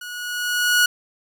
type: tone with level ramp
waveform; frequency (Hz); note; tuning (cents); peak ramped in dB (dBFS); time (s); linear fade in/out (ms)
sawtooth; 1458; F#6; -26; -29 to -9; 0.01-0.86; 5
effects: none